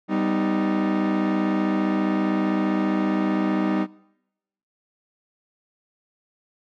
40% pulse chord, G augmented, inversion none, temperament equal with one note detuned, 196 / 251.3 / 311.1 Hz, G3 / B3 / D#4, 0 / +30 / 0 cents, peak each -23 / -28 / -23 dBFS, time 0.08-3.87 s, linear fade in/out 50 ms, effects noise-tail reverb RT60 0.9 s tail -23 dB re dry + low-pass 2000 Hz 12 dB/octave

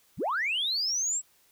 sine linear sweep, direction up, 51 to 7800 Hz, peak -25 dBFS, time 0.17-1.22 s, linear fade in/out 50 ms, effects tanh soft clip ceiling -22 dBFS + white hiss -64 dBFS RMS until 1.51 s

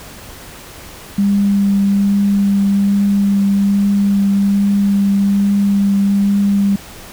sine tone with vibrato, 199.8 Hz, G3, 33 cents sharp, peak -10 dBFS, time 1.18-6.76 s, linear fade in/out 5 ms, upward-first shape triangle, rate 1.2 Hz, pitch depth 12 cents each way, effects pink hiss -35 dBFS RMS until 7.12 s

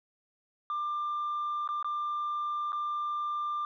sine tone with dropouts, 1191 Hz, D6, 24 cents sharp, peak -28 dBFS, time 0.7-3.65 s, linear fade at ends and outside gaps 1 ms, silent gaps 1.676-1.689 / 1.827-1.845 / 2.721-2.729 s, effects tanh soft clip ceiling -28 dBFS

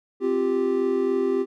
triangle chord, C suspended fourth, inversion none, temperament just, 261.6 / 348.8 / 392.4 Hz, C4 / F4 / G4, 0 / -2 / +2 cents, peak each -25 / -25 / -20 dBFS, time 0.2-1.46 s, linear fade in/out 50 ms, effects none

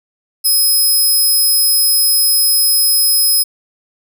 5% pulse tone, 5100 Hz, D#8, 42 cents sharp, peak -4 dBFS, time 0.44-3.44 s, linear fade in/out 20 ms, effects none

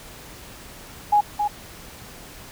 sine tone with echo, 830.6 Hz, G#5, in tune, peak -13 dBFS, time 1.12-1.21 s, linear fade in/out 10 ms, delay 270 ms, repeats 1, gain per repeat -6 dB, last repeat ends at 1.48 s, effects pink hiss -42 dBFS RMS until 2.51 s

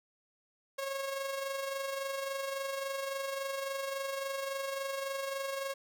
sawtooth tone with amplitude modulation, 546 Hz, C#5, 26 cents flat, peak -29 dBFS, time 0.78-5.74 s, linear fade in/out 10 ms, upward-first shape sine, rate 23.6 Hz, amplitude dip 45%, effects none

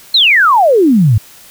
sine exponential sweep, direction down, 4289 to 98 Hz, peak -5 dBFS, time 0.14-1.18 s, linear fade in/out 5 ms, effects white hiss -39 dBFS RMS until 1.5 s

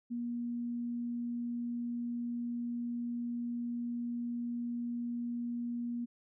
sine tone, 238.6 Hz, A#3, 41 cents sharp, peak -34 dBFS, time 0.1-6.06 s, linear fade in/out 20 ms, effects none

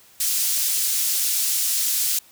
pink high-pass noise, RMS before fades -22 dBFS, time 0.2-2.19 s, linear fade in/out 5 ms, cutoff 6000 Hz, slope 12 dB/octave, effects white hiss -52 dBFS RMS until 2.31 s

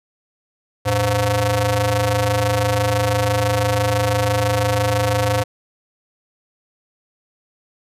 sawtooth ring-modulated tone, 202 Hz, G#3, 48 cents flat, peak -9 dBFS, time 0.85-5.44 s, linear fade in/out 20 ms, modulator 316 Hz, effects resampled to 32000 Hz

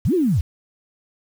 sine linear two-way sweep, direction up then down, 62.3 to 387.5 to 62.3 Hz, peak -15 dBFS, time 0.05-0.41 s, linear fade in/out 5 ms, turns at 0.14 s, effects 7-bit

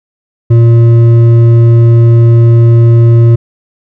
sine tone with hard clipping, 116.54 Hz, A#2, in tune, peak -3 dBFS, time 0.5-3.36 s, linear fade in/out 10 ms, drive 7 dB, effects none

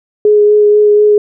sine tone with vibrato, 418.2 Hz, G#4, 12 cents sharp, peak -4 dBFS, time 0.25-1.18 s, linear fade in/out 2 ms, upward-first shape sine, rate 4.1 Hz, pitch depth 12 cents each way, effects none

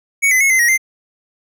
square tone with pitch steps, 2231 / 2029 / 2182 / 2061 / 1893 / 2084 Hz, C#7 / B6 / C#7 / C7 / A#6 / C7, +11 / +46 / -28 / -27 / +26 / -7 cents, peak -11 dBFS, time 0.22-0.778 s, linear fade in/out 20 ms, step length 93 ms, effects none

